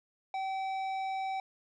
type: tone with tanh clipping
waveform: sine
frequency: 768 Hz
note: G5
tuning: 36 cents flat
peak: -34 dBFS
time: 0.34-1.4 s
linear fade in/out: 2 ms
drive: 11 dB
effects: none